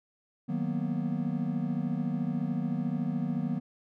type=chord; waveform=triangle; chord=B major seventh; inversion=first; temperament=equal; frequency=155.56 / 185 / 233.1 / 246.9 Hz; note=D#3 / F#3 / A#3 / B3; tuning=0 / 0 / 0 / 0 cents; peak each=-32 dBFS; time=0.48-3.6 s; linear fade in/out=20 ms; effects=none